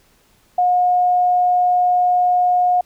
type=tone; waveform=sine; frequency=720 Hz; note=F#5; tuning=47 cents flat; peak=-12 dBFS; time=0.58-2.81 s; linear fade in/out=5 ms; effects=pink hiss -56 dBFS RMS until 2.85 s